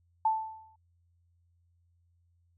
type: tone with exponential decay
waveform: sine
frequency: 880 Hz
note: A5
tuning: in tune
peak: -21 dBFS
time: 0.25-0.76 s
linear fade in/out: 5 ms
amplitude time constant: 110 ms
effects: added 86 Hz sine -66 dBFS peak until 2.57 s